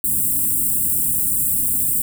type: band-stop noise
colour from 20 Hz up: white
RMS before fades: -19 dBFS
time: 0.04-2.02 s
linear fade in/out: 2 ms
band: 320 to 7800 Hz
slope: 96 dB/octave
effects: none